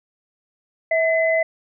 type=tone pair together; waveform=sine; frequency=649.4 / 2027 Hz; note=E5 / B6; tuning=-26 / +45 cents; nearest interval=octave + minor sixth; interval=1971 cents; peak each=-17 / -21 dBFS; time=0.91-1.43 s; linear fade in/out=5 ms; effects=none